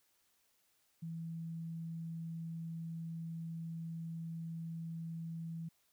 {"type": "tone", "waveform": "sine", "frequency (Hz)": 164.7, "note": "E3", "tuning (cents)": -1, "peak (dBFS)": -40, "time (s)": [1.02, 5.69], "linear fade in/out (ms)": 10, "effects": ["white hiss -75 dBFS RMS until 5.92 s"]}